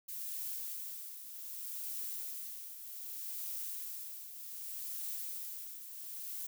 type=noise with tremolo; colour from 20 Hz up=violet; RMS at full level=-40 dBFS; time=0.08-6.47 s; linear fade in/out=10 ms; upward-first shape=triangle; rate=0.65 Hz; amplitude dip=65%; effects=none